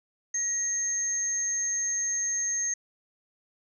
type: tone pair together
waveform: sine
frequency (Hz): 1904 / 6404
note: A#6 / G8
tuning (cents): +36 / +36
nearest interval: octave + major sixth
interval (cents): 2100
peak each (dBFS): -38 / -26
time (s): 0.34-2.74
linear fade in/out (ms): 5
effects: none